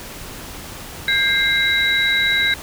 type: tone cluster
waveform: sine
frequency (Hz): 1603 / 2104 / 3889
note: G6 / C7 / B7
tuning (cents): +38 / +9 / -27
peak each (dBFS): -19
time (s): 1.08-2.54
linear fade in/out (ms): 2
effects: pink hiss -34 dBFS RMS until 2.62 s